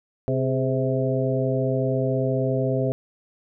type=harmonic tone with a mistuned harmonic; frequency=130.4 Hz; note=C3; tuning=5 cents flat; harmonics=1 / 2 / 3 / 4 / 5; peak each=-24 / -28 / -27 / -27 / -29 dBFS; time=0.28-2.92 s; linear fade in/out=0 ms; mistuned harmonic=3; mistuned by=+70 cents; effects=none